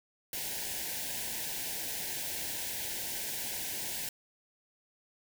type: band-stop noise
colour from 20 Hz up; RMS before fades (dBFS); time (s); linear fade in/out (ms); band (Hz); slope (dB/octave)
white; -37; 0.33-4.09; 2; 970 to 1500; 96
effects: none